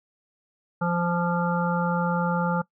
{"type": "harmonic tone with a mistuned harmonic", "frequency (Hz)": 173.5, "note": "F3", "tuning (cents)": -11, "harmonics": [1, 3, 5, 7, 8], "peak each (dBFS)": [-24, -30, -29, -33, -31], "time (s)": [0.81, 2.62], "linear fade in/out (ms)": 10, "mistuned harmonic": 7, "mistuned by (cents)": -15, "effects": ["noise-tail reverb RT60 0.1 s tail -21 dB re dry"]}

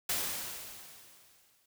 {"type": "noise with exponential decay", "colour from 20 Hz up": "white", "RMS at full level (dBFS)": -31, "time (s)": [0.09, 1.66], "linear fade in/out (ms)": 5, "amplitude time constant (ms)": 340, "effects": []}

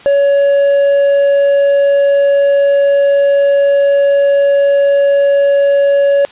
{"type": "tone", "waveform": "triangle", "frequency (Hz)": 562, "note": "C#5", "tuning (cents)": 24, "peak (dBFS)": -5, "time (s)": [0.06, 6.25], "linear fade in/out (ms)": 0, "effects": ["white hiss -37 dBFS RMS until 6.31 s", "resampled to 8000 Hz"]}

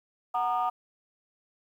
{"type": "chord", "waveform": "sine", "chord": "D# minor", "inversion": "first", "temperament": "equal with one note detuned", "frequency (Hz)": [740, 932.3, 1219.6], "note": ["F#5", "A#5", "D#6"], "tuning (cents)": [0, 0, -35], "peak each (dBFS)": [-27, -30, -29], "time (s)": [0.34, 0.7], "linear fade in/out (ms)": 10, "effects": ["tanh soft clip ceiling -19 dBFS", "10-bit"]}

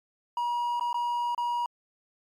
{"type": "tone with dropouts", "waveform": "triangle", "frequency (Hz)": 958, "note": "A#5", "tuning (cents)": 47, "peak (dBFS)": -24, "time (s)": [0.37, 1.66], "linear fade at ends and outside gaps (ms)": 2, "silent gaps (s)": [[0.797, 0.809], [0.93, 0.943], [1.348, 1.378]], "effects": ["MP3 96 kbps"]}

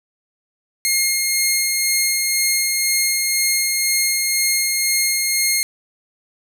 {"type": "tone with tremolo", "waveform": "10% pulse", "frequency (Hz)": 2140, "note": "C7", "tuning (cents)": 38, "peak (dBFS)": -6, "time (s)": [0.85, 5.63], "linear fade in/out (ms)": 0, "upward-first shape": "sine", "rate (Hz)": 2, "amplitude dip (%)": 25, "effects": []}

